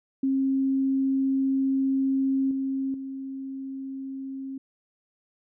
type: tone with level steps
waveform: sine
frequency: 268.5 Hz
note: C4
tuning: 45 cents sharp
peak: -21 / -25 / -32 dBFS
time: 0.23-4.58 s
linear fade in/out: 5 ms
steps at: 2.51 / 2.94 s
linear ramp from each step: 2 ms
effects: none